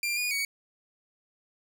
sawtooth tone with pitch steps, 2382 / 2448 / 2246 Hz, D7 / D#7 / C#7, +24 / -29 / +22 cents, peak -24 dBFS, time 0.03-0.45 s, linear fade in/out 2 ms, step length 140 ms, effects none

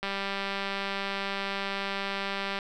click train, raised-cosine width 0.3 ms, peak -16 dBFS, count 505, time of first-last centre 0.03-2.588 s, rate 197 Hz, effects none

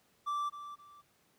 triangle tone with echo, 1169 Hz, D6, 8 cents flat, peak -30 dBFS, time 0.26-0.5 s, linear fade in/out 20 ms, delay 260 ms, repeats 2, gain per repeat -11 dB, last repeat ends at 1.02 s, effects pink hiss -70 dBFS RMS until 1.38 s + high-pass 100 Hz 12 dB/octave

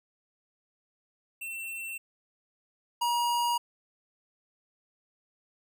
square tone pair in turn, 2698 / 953.9 Hz, E7 / A#5, +40 / +40 cents, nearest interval octave + tritone, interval 1800 cents, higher first, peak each -36 / -26 dBFS, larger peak second, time 1.41-1.98 / 3.01-3.58 s, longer neither, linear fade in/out 10 ms, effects none

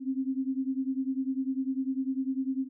sine beating tone pair, 261.6 / 271.6 Hz, C4 / C#4, 0 / -35 cents, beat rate 10 Hz, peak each -30 / -32 dBFS, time 0-2.69 s, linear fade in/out 50 ms, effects none

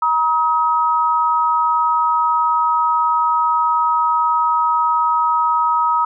sine tone pair together, 951 / 1269.4 Hz, A#5 / D#6, +34 / +34 cents, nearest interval perfect fourth, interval 500 cents, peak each -16 dBFS, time 0.02-6.05 s, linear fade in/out 5 ms, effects none

